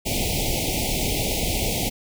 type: band-stop noise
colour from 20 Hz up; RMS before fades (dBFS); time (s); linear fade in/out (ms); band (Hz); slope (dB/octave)
pink; -24; 0.05-1.9; 20; 850 to 2100; 96
effects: none